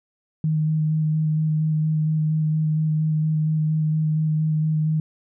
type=tone with vibrato; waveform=sine; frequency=155.56 Hz; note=D#3; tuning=in tune; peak=-18 dBFS; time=0.44-5 s; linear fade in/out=2 ms; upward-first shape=square; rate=4.3 Hz; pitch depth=11 cents each way; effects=none